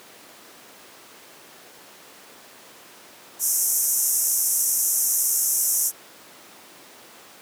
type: band-pass noise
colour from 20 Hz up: white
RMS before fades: -22 dBFS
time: 3.39-5.92 s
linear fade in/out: 50 ms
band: 5600 to 14000 Hz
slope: 96 dB/octave
effects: pink hiss -46 dBFS RMS until 7.41 s + high-pass 300 Hz 12 dB/octave